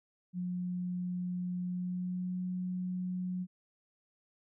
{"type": "tone with pitch glide", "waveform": "sine", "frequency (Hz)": [179.5, 182.11], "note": ["F3", "F#3"], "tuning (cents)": [48, -27], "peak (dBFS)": -33, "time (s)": [0.33, 3.47], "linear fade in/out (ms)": 50, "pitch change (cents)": 25, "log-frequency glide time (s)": [1.63, 2.4], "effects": []}